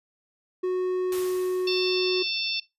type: tone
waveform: triangle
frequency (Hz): 367.3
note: F#4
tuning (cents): -13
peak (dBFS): -21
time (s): 0.63-2.23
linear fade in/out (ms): 10
type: noise with exponential decay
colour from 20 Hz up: white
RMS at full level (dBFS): -36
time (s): 1.12-2.5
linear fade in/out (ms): 2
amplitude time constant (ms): 300
type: harmonic tone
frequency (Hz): 890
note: A5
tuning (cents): +20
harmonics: 3 / 4 / 5 / 6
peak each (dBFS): -31 / -31 / -31 / -31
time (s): 1.67-2.6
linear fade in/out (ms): 5
effects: noise-tail reverb RT60 0.2 s tail -20 dB re dry + resampled to 32000 Hz